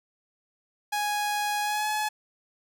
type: tone with pitch glide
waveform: sawtooth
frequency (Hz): 830.6 to 851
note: G#5 to G#5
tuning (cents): 0 to +42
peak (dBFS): -22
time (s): 0.92-2.09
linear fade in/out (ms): 10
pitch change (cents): +42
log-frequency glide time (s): 1.61-1.88
effects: none